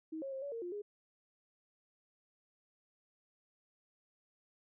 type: tone with pitch steps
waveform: sine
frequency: 317.5 / 544 / 533 / 567 / 460.3 / 352.8 / 412.8 Hz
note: D#4 / C#5 / C5 / C#5 / A#4 / F4 / G#4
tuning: +35 / -33 / +32 / +39 / -22 / +18 / -10 cents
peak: -39 dBFS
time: 0.12-0.82 s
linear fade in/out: 10 ms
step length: 100 ms
effects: none